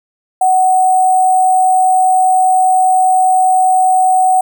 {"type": "tone with sample-and-hold", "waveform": "sine", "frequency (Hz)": 745, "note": "F#5", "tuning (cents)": 12, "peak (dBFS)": -7, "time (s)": [0.41, 4.41], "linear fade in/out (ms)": 5, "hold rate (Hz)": 8820, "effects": []}